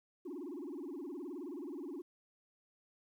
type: tone with vibrato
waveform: sine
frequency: 316.7 Hz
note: D#4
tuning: 31 cents sharp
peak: -39 dBFS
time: 0.25-2.02 s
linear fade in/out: 10 ms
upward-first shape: sine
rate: 19 Hz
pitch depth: 290 cents each way
effects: tanh soft clip ceiling -39 dBFS + 12-bit